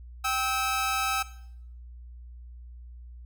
sawtooth tone pair together, 781 / 1295 Hz, G5 / E6, -7 / -31 cents, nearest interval major sixth, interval 876 cents, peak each -27 / -23 dBFS, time 0.24-1.23 s, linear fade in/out 10 ms, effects noise-tail reverb RT60 0.7 s tail -17 dB re dry + added 60 Hz sine -42 dBFS peak until 3.25 s

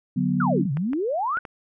sine chord, B minor, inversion first, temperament equal, 146.83 / 185 / 246.9 Hz, D3 / F#3 / B3, 0 / 0 / 0 cents, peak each -26 / -23 / -24 dBFS, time 0.16-0.66 s, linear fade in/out 10 ms
sine exponential two-way sweep, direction down then up, 1528 to 129.8 to 1528 Hz, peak -22 dBFS, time 0.4-1.39 s, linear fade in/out 5 ms, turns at 0.72 s
clicks, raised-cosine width 0.5 ms, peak -21 dBFS, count 4, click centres 0.771 / 0.933 / 1.372 / 1.452 s
effects none

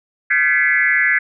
sine tone with frequency modulation, 1846 Hz, A#6, 17 cents flat, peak -12 dBFS, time 0.3-1.19 s, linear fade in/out 10 ms, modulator 152 Hz, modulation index 2.2, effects none

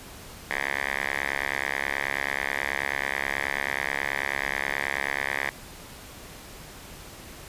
5% pulse tone with band-pass filter, 69.3 Hz, C#2, in tune, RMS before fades -29 dBFS, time 0.51-5.5 s, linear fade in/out 0 ms, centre 1800 Hz, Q 3.3, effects pink hiss -44 dBFS RMS until 7.48 s + resampled to 32000 Hz

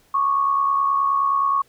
sine tone pair together, 1105.2 / 1174.7 Hz, C#6 / D6, -6 / 0 cents, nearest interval minor second, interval 106 cents, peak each -17 / -26 dBFS, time 0.14-1.62 s, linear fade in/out 5 ms, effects pink hiss -58 dBFS RMS until 1.68 s

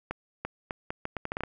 accelerating click train, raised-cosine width 0.5 ms, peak -17 dBFS, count 11, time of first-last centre 0.11-1.436 s, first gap 340 ms, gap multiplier 0.76, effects none

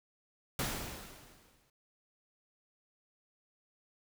pink noise with exponential decay, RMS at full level -33 dBFS, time 0.59-1.7 s, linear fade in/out 2 ms, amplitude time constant 240 ms, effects none

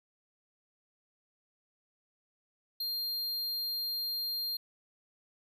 square tone, 4200 Hz, C8, 6 cents sharp, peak -33 dBFS, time 2.8-4.57 s, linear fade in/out 5 ms, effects none

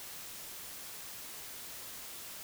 silence, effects white hiss -46 dBFS RMS until 2.43 s

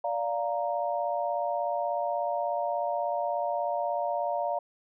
sine chord, Bb major, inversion first, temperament just, 582.7 / 699.2 / 932.3 Hz, D5 / F5 / Bb5, -14 / +2 / 0 cents, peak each -31 / -30 / -33 dBFS, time 0.04-4.59 s, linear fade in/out 5 ms, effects none

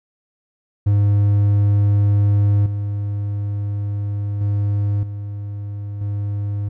triangle tone with level steps, 102 Hz, G#2, 31 cents flat, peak -10 / -18 / -14 / -23 / -18 dBFS, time 0.86-6.69 s, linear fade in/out 10 ms, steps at 2.66 / 4.41 / 5.03 / 6.01 s, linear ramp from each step 2 ms, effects none

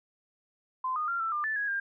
sine tone with pitch steps, 1031 / 1229 / 1383 / 1332 / 1199 / 1753 / 1661 / 1601 Hz, C6 / D#6 / F6 / E6 / D6 / A6 / G#6 / G6, -26 / -22 / -17 / +18 / +36 / -7 / 0 / +36 cents, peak -28 dBFS, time 0.84-1.8 s, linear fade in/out 5 ms, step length 120 ms, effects none

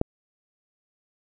click, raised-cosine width 2 ms, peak -8 dBFS, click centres 0.014 s, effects none

